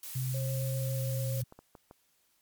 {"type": "noise", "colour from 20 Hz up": "blue", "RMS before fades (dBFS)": -42, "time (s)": [0.03, 1.42], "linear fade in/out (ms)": 2}
{"type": "tone with pitch glide", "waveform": "sine", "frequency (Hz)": [128.8, 123.91], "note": ["C3", "B2"], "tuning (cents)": [-27, 6], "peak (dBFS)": -30, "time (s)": [0.15, 1.44], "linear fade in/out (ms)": 10, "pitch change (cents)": -67, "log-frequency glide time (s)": [0.71, 1.32]}
{"type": "tone with vibrato", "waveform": "sine", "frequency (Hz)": 537, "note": "C5", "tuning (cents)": 45, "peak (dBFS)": -39, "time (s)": [0.34, 1.41], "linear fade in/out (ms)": 5, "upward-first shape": "sine", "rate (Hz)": 7.2, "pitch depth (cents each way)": 8}
{"type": "clicks", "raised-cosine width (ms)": 1, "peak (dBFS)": -35, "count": 4, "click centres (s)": [1.524, 1.59, 1.752, 1.911]}
{"effects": ["white hiss -71 dBFS RMS until 2.41 s", "MP3 96 kbps"]}